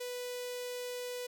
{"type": "tone with notch filter", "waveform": "sawtooth", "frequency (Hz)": 493.9, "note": "B4", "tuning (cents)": 0, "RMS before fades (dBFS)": -40, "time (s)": [0, 1.27], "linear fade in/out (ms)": 10, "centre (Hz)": 1200, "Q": 0.75, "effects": []}